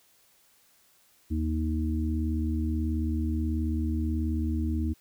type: harmonic tone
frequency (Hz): 78.5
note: D#2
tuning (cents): +16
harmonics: 1 / 3 / 4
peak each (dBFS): -27 / -32 / -33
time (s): 1.3-4.94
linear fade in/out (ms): 20
effects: white hiss -63 dBFS RMS until 5 s